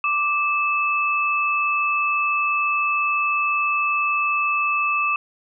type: tone pair together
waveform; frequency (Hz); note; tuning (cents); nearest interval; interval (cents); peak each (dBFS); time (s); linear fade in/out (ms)
sine; 1174.7 / 2617; D6 / E7; 0 / -13; octave + major second; 1387; -21; 0.04-5.16; 2
effects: none